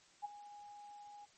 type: tone with ADSR envelope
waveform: sine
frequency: 824 Hz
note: G#5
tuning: 14 cents flat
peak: -36 dBFS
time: 0.22-1.26 s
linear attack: 28 ms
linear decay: 17 ms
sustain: -15 dB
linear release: 21 ms
effects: white hiss -66 dBFS RMS until 1.37 s + MP3 32 kbps